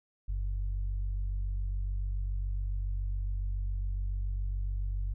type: tone pair together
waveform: sine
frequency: 47.36 / 94.5 Hz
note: F#1 / F#2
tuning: +41 / +37 cents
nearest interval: octave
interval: 1196 cents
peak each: -30 / -40 dBFS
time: 0.28-5.14 s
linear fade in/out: 10 ms
effects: none